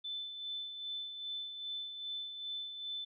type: tone with tremolo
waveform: sine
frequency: 3520 Hz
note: A7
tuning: in tune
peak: -37 dBFS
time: 0.04-3.05 s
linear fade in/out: 10 ms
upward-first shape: sine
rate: 2.5 Hz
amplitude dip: 50%
effects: none